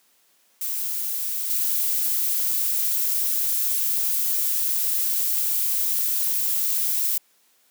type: noise with level steps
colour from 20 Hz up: violet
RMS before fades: -27 / -23 dBFS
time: 0.61-7.18 s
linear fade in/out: 5 ms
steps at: 1.5 s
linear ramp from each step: 5 ms
effects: white hiss -62 dBFS RMS until 7.7 s + high-pass 200 Hz 12 dB/octave